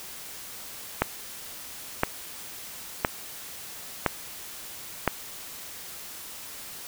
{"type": "click train", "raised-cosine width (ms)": 0.5, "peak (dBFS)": -5, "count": 5, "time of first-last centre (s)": [1.02, 5.077], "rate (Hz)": 0.986, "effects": ["white hiss -41 dBFS RMS until 6.87 s"]}